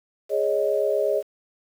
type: chord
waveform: sine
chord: Ab suspended fourth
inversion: none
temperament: equal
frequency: 415.3 / 554.4 / 622.3 Hz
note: Ab4 / Db5 / Eb5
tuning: 0 / 0 / 0 cents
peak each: -24 dBFS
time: 0.29-1.23 s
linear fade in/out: 50 ms
effects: 8-bit